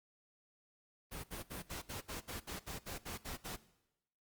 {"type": "noise bursts", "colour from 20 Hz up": "pink", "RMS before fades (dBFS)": -44, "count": 13, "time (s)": [1.11, 3.568], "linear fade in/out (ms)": 20, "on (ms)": 130, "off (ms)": 64, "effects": ["noise-tail reverb RT60 0.9 s tail -18 dB re dry", "Opus 32 kbps"]}